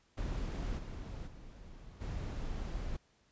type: noise with level steps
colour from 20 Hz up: brown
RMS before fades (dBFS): -37 / -43 / -51 / -39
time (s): 0.17-2.97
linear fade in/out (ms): 10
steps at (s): 0.77 / 1.26 / 2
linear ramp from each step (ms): 20
effects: pink hiss -71 dBFS RMS until 3.31 s + resampled to 16000 Hz